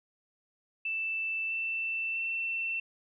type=tone with pitch steps; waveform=sine; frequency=2652 / 2670 / 2689 Hz; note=E7 / E7 / E7; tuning=+10 / +22 / +34 cents; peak=-30 dBFS; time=0.85-2.8 s; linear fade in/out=5 ms; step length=650 ms; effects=none